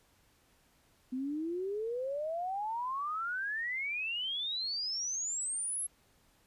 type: exponential sweep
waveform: sine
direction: up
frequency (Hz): 250 to 11240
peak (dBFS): -33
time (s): 1.12-5.87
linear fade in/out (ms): 10
effects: pink hiss -68 dBFS RMS until 6.46 s + resampled to 32000 Hz